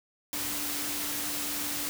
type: tone in noise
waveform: sine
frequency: 292.3 Hz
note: D4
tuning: 8 cents flat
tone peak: -42 dBFS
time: 0.33-1.89 s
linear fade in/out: 0 ms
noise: white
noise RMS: -33 dBFS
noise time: 0.33-1.89 s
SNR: -12 dB
effects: none